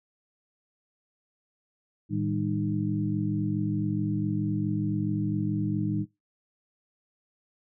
sine tone cluster, 110 / 157.3 / 201.9 / 307.4 Hz, A2 / D#3 / G#3 / D#4, 0 / +19 / -49 / -21 cents, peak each -31 dBFS, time 2.09-6.06 s, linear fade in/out 50 ms, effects noise-tail reverb RT60 0.2 s tail -20 dB re dry

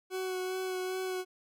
40% pulse tone with vibrato, 371.9 Hz, F#4, 9 cents sharp, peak -32 dBFS, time 0.1-1.25 s, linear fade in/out 50 ms, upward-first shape sine, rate 2.5 Hz, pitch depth 15 cents each way, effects none

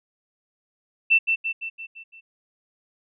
sine tone with echo, 2677 Hz, E7, 26 cents sharp, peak -13 dBFS, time 1.1-1.19 s, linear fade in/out 20 ms, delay 170 ms, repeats 6, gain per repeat -5 dB, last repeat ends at 2.21 s, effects none

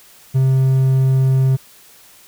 triangle tone, 132.3 Hz, C3, 20 cents sharp, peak -9 dBFS, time 0.34-1.57 s, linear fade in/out 20 ms, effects white hiss -46 dBFS RMS until 2.27 s

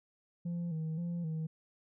sine tone with vibrato, 165.4 Hz, E3, 6 cents sharp, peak -31 dBFS, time 0.45-1.47 s, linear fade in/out 10 ms, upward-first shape square, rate 1.9 Hz, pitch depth 69 cents each way, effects tanh soft clip ceiling -33 dBFS

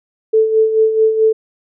sine tone with tremolo, 440 Hz, A4, in tune, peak -7 dBFS, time 0.33-1.33 s, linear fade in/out 10 ms, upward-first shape sine, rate 4.6 Hz, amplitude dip 60%, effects none

